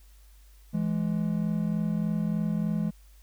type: tone pair together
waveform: triangle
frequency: 166.68 / 210 Hz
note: E3 / G#3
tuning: +19 / +19 cents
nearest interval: major third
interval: 400 cents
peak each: -26 dBFS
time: 0.73-2.91 s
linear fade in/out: 20 ms
effects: added 50 Hz sine -51 dBFS peak until 3.22 s + white hiss -63 dBFS RMS until 3.22 s